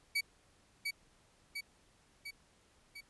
30% pulse tone with echo, 2270 Hz, C#7, 41 cents sharp, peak -28 dBFS, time 0.15-0.21 s, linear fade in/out 10 ms, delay 700 ms, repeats 4, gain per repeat -4 dB, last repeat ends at 3.01 s, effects pink hiss -68 dBFS RMS until 3.09 s + resampled to 24000 Hz

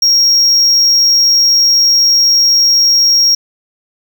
triangle tone, 5588 Hz, F8, in tune, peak -5 dBFS, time 0.02-3.35 s, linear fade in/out 5 ms, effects none

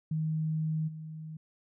sine tone with level steps, 157.2 Hz, D#3, 18 cents sharp, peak -28 / -39 dBFS, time 0.11-1.37 s, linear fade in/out 5 ms, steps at 0.87 s, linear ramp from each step 20 ms, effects none

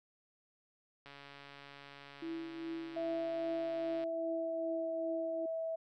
click train, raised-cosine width 0.3 ms, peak -36 dBFS, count 421, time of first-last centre 1.06-4.039 s, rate 141 Hz
sine tone with tremolo, 329.6 Hz, E4, in tune, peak -37 dBFS, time 2.22-5.46 s, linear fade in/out 5 ms, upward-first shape triangle, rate 2.5 Hz, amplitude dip 60%
sine tone with pitch glide, 663 to 652 Hz, E5 to E5, +10 to -19 cents, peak -35 dBFS, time 2.96-5.76 s, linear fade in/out 10 ms, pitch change -29 cents, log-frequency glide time 3.56-4.85 s
effects none

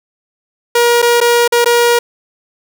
sawtooth tone with dropouts, 475.8 Hz, A#4, 35 cents sharp, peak -4 dBFS, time 0.75-1.99 s, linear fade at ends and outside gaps 5 ms, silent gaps 1.019-1.025 / 1.204-1.212 / 1.478-1.522 / 1.645-1.658 s, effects none

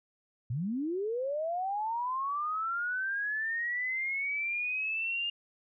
sine linear sweep, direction up, 107.2 to 2831 Hz, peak -30 dBFS, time 0.5-5.3 s, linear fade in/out 5 ms, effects none

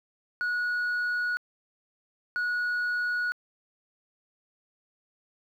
sine tone pair in turn, 1459 / 1459 Hz, F#6 / F#6, -25 / -25 cents, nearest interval unison, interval 0 cents, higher neither, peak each -23 dBFS, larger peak neither, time 0.41-1.37 / 2.36-3.32 s, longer neither, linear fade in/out 0 ms, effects tanh soft clip ceiling -25 dBFS + 10-bit

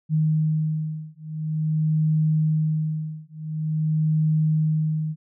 sine beating tone pair, 155.56 / 156.03 Hz, D#3 / D#3, 0 / +5 cents, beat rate 0.47 Hz, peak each -23 dBFS, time 0.09-5.16 s, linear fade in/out 50 ms, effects none

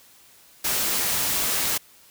white noise, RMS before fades -24 dBFS, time 0.64-1.78 s, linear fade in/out 10 ms, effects white hiss -53 dBFS RMS until 2.1 s

